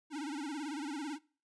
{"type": "tone with vibrato", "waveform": "square", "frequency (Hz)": 293.7, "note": "D4", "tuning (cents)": 0, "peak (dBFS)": -38, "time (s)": [0.1, 1.19], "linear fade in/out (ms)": 50, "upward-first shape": "sine", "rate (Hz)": 18, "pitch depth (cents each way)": 140, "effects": ["noise-tail reverb RT60 0.4 s tail -23 dB re dry", "resampled to 22050 Hz"]}